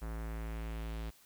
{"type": "tone with low-pass filter sweep", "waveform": "square", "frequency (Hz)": 55.4, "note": "A1", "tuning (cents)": 13, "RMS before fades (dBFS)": -40, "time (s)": [0.01, 1.11], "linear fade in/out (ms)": 20, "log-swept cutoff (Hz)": [1500, 4100], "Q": 1.4, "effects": ["white hiss -63 dBFS RMS until 1.25 s"]}